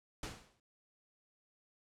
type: noise with exponential decay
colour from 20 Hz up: pink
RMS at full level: -40 dBFS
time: 0.23-0.6 s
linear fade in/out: 2 ms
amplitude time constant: 80 ms
effects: low-pass 8000 Hz 12 dB/octave